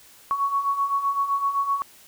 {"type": "beating tone pair", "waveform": "sine", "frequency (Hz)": [1108.7, 1116.5], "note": ["C#6", "C#6"], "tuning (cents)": [0, 12], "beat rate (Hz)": 7.8, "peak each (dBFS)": [-28, -22], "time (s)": [0.31, 1.82], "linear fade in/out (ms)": 0, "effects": ["white hiss -51 dBFS RMS until 2.07 s"]}